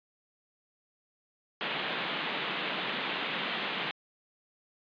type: band-pass noise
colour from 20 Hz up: white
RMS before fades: -34 dBFS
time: 1.61-3.91 s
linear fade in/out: 0 ms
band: 150 to 3600 Hz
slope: 48 dB/octave
effects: resampled to 11025 Hz